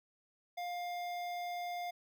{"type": "tone with notch filter", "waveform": "square", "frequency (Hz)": 705, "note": "F5", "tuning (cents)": 16, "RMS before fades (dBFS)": -40, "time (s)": [0.57, 1.91], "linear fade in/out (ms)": 10, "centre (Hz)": 8800, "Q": 0.79, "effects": []}